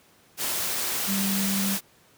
sine tone in noise, 196 Hz, G3, in tune, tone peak -25 dBFS, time 1.06-1.78 s, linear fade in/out 50 ms, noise white, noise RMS -28 dBFS, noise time 0.37-1.81 s, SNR 0 dB, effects pink hiss -58 dBFS RMS until 2.17 s + high-pass 100 Hz 12 dB/octave

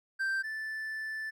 triangle tone pair in turn, 1568 / 1757.3 Hz, G6 / A6, 0 / -3 cents, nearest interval major second, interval 197 cents, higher second, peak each -27 / -33 dBFS, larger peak first, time 0.19-0.43 / 0.43-1.31 s, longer second, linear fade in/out 20 ms, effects none

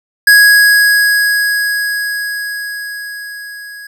square tone with level ramp, 1661.2 Hz, G#6, in tune, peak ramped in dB -3 to -29 dBFS, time 0.27-3.87 s, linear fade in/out 5 ms, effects none

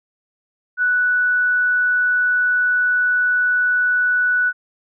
sine tone, 1480 Hz, F#6, in tune, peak -14 dBFS, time 0.77-4.53 s, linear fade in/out 50 ms, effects none

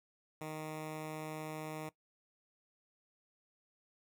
10% pulse tone with notch filter, 155.56 Hz, D#3, in tune, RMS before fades -43 dBFS, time 0.41-1.89 s, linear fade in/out 2 ms, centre 4500 Hz, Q 1.8, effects noise-tail reverb RT60 0.1 s tail -18 dB re dry

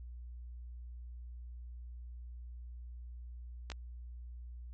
clicks, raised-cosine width 0.2 ms, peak -24 dBFS, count 2, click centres 3.701 / 3.718 s, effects added 60 Hz sine -44 dBFS peak until 4.73 s + MP3 32 kbps

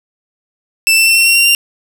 sawtooth tone with pitch steps, 2655 / 2675 / 2695 / 2715 / 2736 / 2757 / 2777 Hz, E7 / E7 / E7 / F7 / F7 / F7 / F7, +12 / +25 / +38 / -50 / -36 / -23 / -10 cents, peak -4 dBFS, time 0.87-1.549 s, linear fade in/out 0 ms, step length 97 ms, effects none

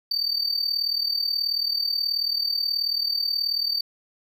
triangle tone with amplitude modulation, 4600 Hz, D8, 37 cents flat, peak -18 dBFS, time 0.11-3.81 s, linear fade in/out 5 ms, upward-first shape sine, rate 38.5 Hz, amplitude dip 75%, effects none

